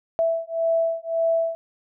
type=beating tone pair; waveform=sine; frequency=659.3 / 661.1 Hz; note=E5 / E5; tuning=0 / +5 cents; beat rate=1.8 Hz; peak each=-23 dBFS; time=0.19-1.55 s; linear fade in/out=0 ms; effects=none